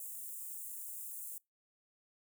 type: high-pass noise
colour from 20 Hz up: white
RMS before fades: -45 dBFS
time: 0-1.38 s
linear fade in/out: 2 ms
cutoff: 7500 Hz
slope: 48 dB/octave
effects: noise-tail reverb RT60 0.2 s tail -24 dB re dry